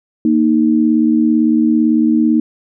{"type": "tone pair together", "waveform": "sine", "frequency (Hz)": [232.5, 310.4], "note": ["A#3", "D#4"], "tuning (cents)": [-4, -4], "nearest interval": "perfect fourth", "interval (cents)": 500, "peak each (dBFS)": -12, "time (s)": [0.25, 2.4], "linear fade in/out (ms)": 2, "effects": []}